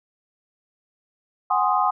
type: chord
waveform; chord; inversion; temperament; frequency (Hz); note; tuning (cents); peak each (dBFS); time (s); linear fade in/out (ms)
sine; Ab dominant seventh; third; equal with one note detuned; 740 / 822.5 / 1046.5 / 1244.5; Gb5 / Ab5 / C6 / Eb6; 0 / -17 / 0 / 0; -23; 1.5-1.91; 10
effects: none